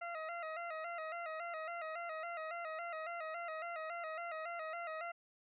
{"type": "tone with vibrato", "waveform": "20% pulse", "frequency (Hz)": 659.3, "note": "E5", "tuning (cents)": 0, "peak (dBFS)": -36, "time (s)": [0.01, 5.12], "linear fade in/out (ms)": 10, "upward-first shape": "square", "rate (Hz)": 3.6, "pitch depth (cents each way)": 72, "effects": ["resampled to 8000 Hz"]}